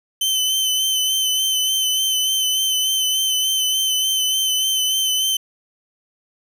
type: tone with vibrato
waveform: sawtooth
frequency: 3062 Hz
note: G7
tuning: 41 cents flat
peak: -14 dBFS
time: 0.21-5.37 s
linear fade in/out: 5 ms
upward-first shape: sine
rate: 3.4 Hz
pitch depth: 26 cents each way
effects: none